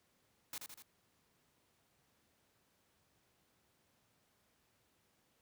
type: noise with echo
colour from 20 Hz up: white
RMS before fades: -44 dBFS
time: 0.53-0.58 s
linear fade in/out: 2 ms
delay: 81 ms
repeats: 3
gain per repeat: -4 dB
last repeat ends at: 0.823 s
effects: pink hiss -75 dBFS RMS until 5.41 s + high-pass 80 Hz 12 dB/octave